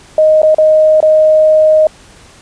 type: tone with dropouts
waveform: sine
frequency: 622.3 Hz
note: D#5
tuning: in tune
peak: -4 dBFS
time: 0.18-1.87 s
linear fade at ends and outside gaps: 2 ms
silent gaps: 0.419-0.431 / 0.546-0.583 / 1.004-1.027 s
effects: pink hiss -40 dBFS RMS until 2.41 s + resampled to 22050 Hz